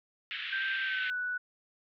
white band-pass noise, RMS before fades -38 dBFS, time 0.31-1.1 s, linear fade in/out 0 ms, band 1500 to 3400 Hz, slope 48 dB/octave
sine tone with pitch glide, 1568 to 1480 Hz, G6 to F#6, 0 to 0 cents, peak -31 dBFS, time 0.52-1.38 s, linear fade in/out 10 ms, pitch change -100 cents, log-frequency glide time 0.82-1.16 s
effects none

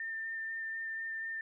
sine tone with vibrato, 1800 Hz, A6, 39 cents sharp, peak -36 dBFS, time 0-1.41 s, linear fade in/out 2 ms, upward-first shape square, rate 4.1 Hz, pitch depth 8 cents each way, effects none

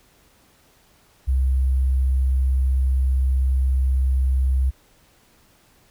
sine tone with sample-and-hold, 65.41 Hz, C2, in tune, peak -16 dBFS, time 1.27-4.71 s, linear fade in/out 20 ms, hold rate 11025 Hz, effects pink hiss -57 dBFS RMS until 5.9 s

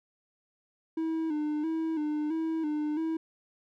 triangle tone with vibrato, 311.6 Hz, D#4, 3 cents sharp, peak -26 dBFS, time 0.97-3.17 s, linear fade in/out 5 ms, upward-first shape square, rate 1.5 Hz, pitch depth 61 cents each way, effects none

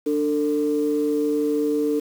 sine tone pair together, 294.8 / 448.7 Hz, D4 / A4, +7 / +34 cents, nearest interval perfect fifth, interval 727 cents, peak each -21 dBFS, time 0.06-2 s, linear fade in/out 10 ms, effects tanh soft clip ceiling -12 dBFS + 7-bit

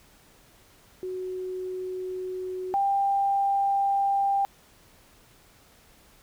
sine tone pair in turn, 370 / 793.1 Hz, F#4 / G5, 0 / +20 cents, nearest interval octave + minor second, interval 1320 cents, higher second, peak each -30 / -21 dBFS, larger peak second, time 1.03-2.74 / 2.74-4.45 s, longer neither, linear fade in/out 0 ms, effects pink hiss -57 dBFS RMS until 6.22 s

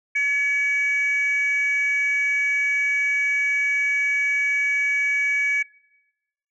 sine tone pair together, 1700.6 / 2268 Hz, G#6 / C#7, +41 / +39 cents, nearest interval perfect fourth, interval 498 cents, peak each -25 / -18 dBFS, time 0.15-5.63 s, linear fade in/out 10 ms, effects noise-tail reverb RT60 1.0 s tail -22 dB re dry + tanh soft clip ceiling -15 dBFS

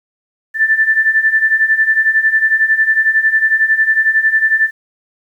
sine beating tone pair, 1760 / 1771 Hz, A6 / A6, 0 / +11 cents, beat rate 11 Hz, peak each -15 / -11 dBFS, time 0.54-4.71 s, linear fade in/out 50 ms, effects 8-bit

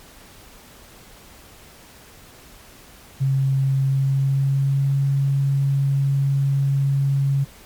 sine tone with pitch glide, 135.1 to 138.1 Hz, C#3 to C#3, -44 to -6 cents, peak -16 dBFS, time 3.2-7.45 s, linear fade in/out 20 ms, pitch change +38 cents, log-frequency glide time 3.78-4.93 s, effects pink hiss -46 dBFS RMS until 7.65 s + MP3 96 kbps

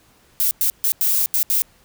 violet noise bursts at uneven times, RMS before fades -18 dBFS, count 6, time 0.4-0.51 / 0.61-0.7 / 0.84-0.92 / 1.01-1.26 / 1.34-1.43 / 1.5-1.62 s, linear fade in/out 0 ms, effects pink hiss -55 dBFS RMS until 1.84 s

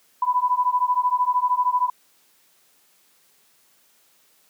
sine beating tone pair, 987.8 / 1000.8 Hz, B5 / B5, 0 / +23 cents, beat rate 13 Hz, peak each -21 dBFS, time 0.22-1.9 s, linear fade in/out 5 ms, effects white hiss -60 dBFS RMS until 4.49 s + high-pass 150 Hz 12 dB/octave

